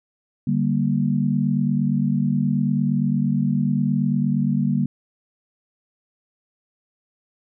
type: chord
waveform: sine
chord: G minor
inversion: second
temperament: just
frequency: 147 / 196 / 235.2 Hz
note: D3 / G3 / Bb3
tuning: +2 / 0 / +16 cents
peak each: -22 dBFS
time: 0.47-4.86 s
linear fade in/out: 5 ms
effects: none